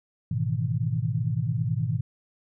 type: chord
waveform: sine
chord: E major seventh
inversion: first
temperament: equal with one note detuned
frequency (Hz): 105.82 / 123.47 / 155.56 / 164.81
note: G#2 / B2 / D#3 / E3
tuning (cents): +33 / 0 / 0 / 0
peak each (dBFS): -29 / -27 / -30 / -33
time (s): 0.31-2.01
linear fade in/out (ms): 5
effects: none